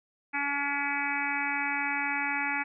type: harmonic tone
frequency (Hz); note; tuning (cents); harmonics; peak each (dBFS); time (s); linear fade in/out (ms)
284; C#4; +42; 1 / 3 / 4 / 5 / 6 / 7 / 8 / 9; -39 / -34 / -43 / -36 / -36 / -35 / -33 / -38; 0.33-2.64; 20
effects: none